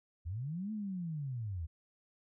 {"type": "linear two-way sweep", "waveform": "sine", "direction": "up then down", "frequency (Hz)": [74.9, 220, 74.9], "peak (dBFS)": -36, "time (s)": [0.25, 1.67], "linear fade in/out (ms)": 20, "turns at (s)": 0.72, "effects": []}